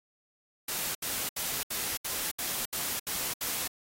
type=noise bursts; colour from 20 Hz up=white; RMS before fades=-33 dBFS; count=9; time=0.68-3.678 s; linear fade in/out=5 ms; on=270 ms; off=71 ms; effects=AAC 48 kbps